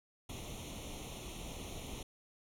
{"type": "noise with comb filter", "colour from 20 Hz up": "pink", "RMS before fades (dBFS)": -45, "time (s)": [0.29, 2.03], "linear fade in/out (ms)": 5, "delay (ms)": 0.31, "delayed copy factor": 0.85, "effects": ["low-pass 12000 Hz 12 dB/octave"]}